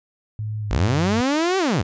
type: tone with pitch glide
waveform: sine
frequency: 107.3 to 96.7 Hz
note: A2 to G2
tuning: -43 to -23 cents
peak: -24 dBFS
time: 0.39-1.21 s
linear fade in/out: 0 ms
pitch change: -180 cents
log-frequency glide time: 0.6-0.81 s
type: linear two-way sweep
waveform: sawtooth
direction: up then down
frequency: 42.68 to 392 to 68 Hz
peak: -14 dBFS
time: 0.7-1.83 s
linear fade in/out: 20 ms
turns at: 1.58 s
effects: resampled to 16000 Hz